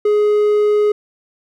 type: tone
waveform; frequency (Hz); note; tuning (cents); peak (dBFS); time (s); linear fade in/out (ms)
triangle; 418.5; G#4; +13; -9; 0.05-0.92; 5
effects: none